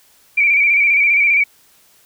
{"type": "tone with vibrato", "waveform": "sine", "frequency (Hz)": 2318, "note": "D7", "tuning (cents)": -23, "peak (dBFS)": -10, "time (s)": [0.37, 1.44], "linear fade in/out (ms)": 10, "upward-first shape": "square", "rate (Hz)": 15, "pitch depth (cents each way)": 42, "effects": ["white hiss -52 dBFS RMS until 2.05 s"]}